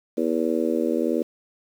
harmonic tone, 81.1 Hz, E2, 28 cents flat, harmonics 3 / 4 / 5 / 6 / 7, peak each -26 / -25 / -28 / -27 / -30 dBFS, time 0.17-1.23 s, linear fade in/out 10 ms, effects 8-bit

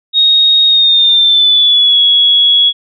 sine tone with pitch glide, 3740 to 3351 Hz, A#7 to G#7, +5 to +15 cents, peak -5 dBFS, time 0.13-2.73 s, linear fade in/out 50 ms, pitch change -190 cents, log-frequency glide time 0.67-2 s, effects none

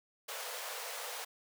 pink high-pass noise, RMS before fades -42 dBFS, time 0.28-1.25 s, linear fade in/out 10 ms, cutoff 450 Hz, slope 96 dB/octave, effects none

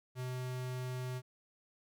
square tone, 127 Hz, B2, 49 cents sharp, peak -38 dBFS, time 0.15-1.22 s, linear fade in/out 50 ms, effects none

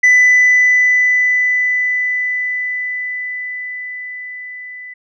sine tone with level ramp, 1995 Hz, B6, 17 cents sharp, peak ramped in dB -3 to -29 dBFS, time 0.03-4.94 s, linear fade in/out 10 ms, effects tanh soft clip ceiling -5 dBFS

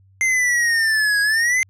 square exponential two-way sweep, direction down then up, 2093 to 1645 to 2093 Hz, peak -16 dBFS, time 0.21-1.63 s, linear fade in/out 0 ms, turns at 1.21 s, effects added 96 Hz sine -50 dBFS peak until 1.69 s + low-pass 10000 Hz 12 dB/octave

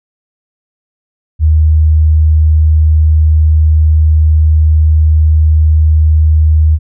sine tone, 77.78 Hz, D#2, in tune, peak -4 dBFS, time 1.39-6.79 s, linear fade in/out 50 ms, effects none

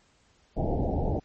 pink low-pass noise, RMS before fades -27 dBFS, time 0.56-1.2 s, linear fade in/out 20 ms, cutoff 830 Hz, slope 96 dB/octave, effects pink hiss -64 dBFS RMS until 1.24 s + MP3 32 kbps

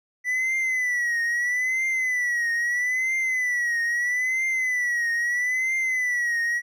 triangle tone with vibrato, 1975.5 Hz, B6, in tune, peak -20 dBFS, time 0.24-6.62 s, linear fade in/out 50 ms, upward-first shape triangle, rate 0.77 Hz, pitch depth 110 cents each way, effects none

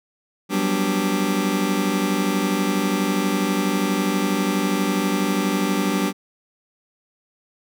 sawtooth chord, G major seventh, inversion third, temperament just, 183.75 / 196 / 245 / 294 Hz, F#3 / G3 / B3 / D4, -12 / 0 / -14 / +2 cents, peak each -23 / -18 / -23 / -20 dBFS, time 0.49-6.13 s, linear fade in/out 50 ms, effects none

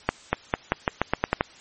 accelerating click train, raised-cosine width 0.5 ms, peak -4 dBFS, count 10, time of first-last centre 0.09-1.409 s, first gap 240 ms, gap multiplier 0.87, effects white hiss -49 dBFS RMS until 1.6 s + MP3 32 kbps

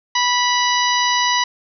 harmonic tone, 982 Hz, B5, 10 cents flat, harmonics 1 / 2 / 3 / 4 / 5 / 6, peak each -18 / -21 / -23 / -24 / -25 / -26 dBFS, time 0.15-1.44 s, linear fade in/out 5 ms, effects none

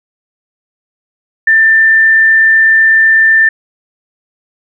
sine tone, 1784 Hz, A6, 23 cents sharp, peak -4 dBFS, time 1.47-3.49 s, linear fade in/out 5 ms, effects none

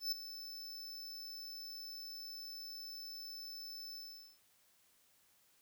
square tone with ADSR envelope, 5274 Hz, E8, in tune, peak -33 dBFS, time 0-4.39 s, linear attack 120 ms, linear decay 10 ms, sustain -13 dB, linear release 430 ms, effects white hiss -71 dBFS RMS until 5.61 s

